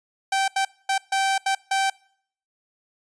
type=tone bursts at uneven times; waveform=sawtooth; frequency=777 Hz; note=G5; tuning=16 cents flat; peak=-16 dBFS; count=6; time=0.32-0.48 / 0.56-0.65 / 0.89-0.98 / 1.12-1.38 / 1.46-1.55 / 1.71-1.9 s; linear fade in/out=5 ms; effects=noise-tail reverb RT60 0.6 s tail -24 dB re dry + resampled to 22050 Hz